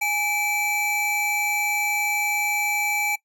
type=tone pair together; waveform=square; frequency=830.6 / 2320 Hz; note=G#5 / D7; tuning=0 / -22 cents; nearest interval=octave + tritone; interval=1778 cents; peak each=-28 / -23 dBFS; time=0.01-3.16 s; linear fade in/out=10 ms; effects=noise-tail reverb RT60 0.1 s tail -21 dB re dry